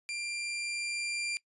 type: tone with level ramp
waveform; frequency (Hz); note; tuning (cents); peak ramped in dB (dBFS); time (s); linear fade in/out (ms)
sawtooth; 2378; D7; +21; -31 to -28; 0.09-1.37; 0
effects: noise-tail reverb RT60 0.1 s tail -22 dB re dry + resampled to 24000 Hz